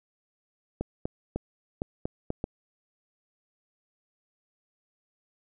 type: clicks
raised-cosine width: 2 ms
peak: -16 dBFS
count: 7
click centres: 0.81 / 1.055 / 1.36 / 1.819 / 2.055 / 2.304 / 2.441 s
effects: none